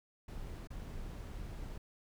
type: noise with dropouts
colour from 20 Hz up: brown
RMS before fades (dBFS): -44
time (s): 0.28-1.78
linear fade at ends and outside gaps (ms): 5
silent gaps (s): 0.673-0.703
effects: none